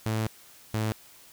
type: tone pair in turn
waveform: sawtooth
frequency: 110 / 108.93 Hz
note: A2 / A2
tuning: 0 / -17 cents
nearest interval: unison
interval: 17 cents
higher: first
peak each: -22 dBFS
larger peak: neither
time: 0.06-0.27 / 0.74-0.92 s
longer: first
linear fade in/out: 0 ms
effects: white hiss -53 dBFS RMS until 1.32 s